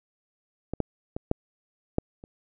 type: clicks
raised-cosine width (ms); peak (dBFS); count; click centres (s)
2; -17 / -11 / -18 / -9 / -9 / -30; 6; 0.736 / 0.803 / 1.165 / 1.314 / 1.984 / 2.239
effects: none

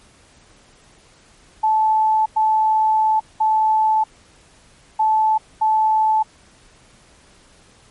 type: tone bursts at uneven times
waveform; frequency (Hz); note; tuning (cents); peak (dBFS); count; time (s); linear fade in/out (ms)
sine; 871; A5; -18; -13; 5; 1.63-2.26 / 2.36-3.2 / 3.4-4.04 / 4.99-5.38 / 5.61-6.23; 10
effects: pink hiss -51 dBFS RMS until 7.9 s + MP3 48 kbps

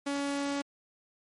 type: tone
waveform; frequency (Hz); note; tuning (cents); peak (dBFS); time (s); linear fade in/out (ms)
sawtooth; 282; C#4; +30; -26; 0.06-0.62; 10
effects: MP3 48 kbps

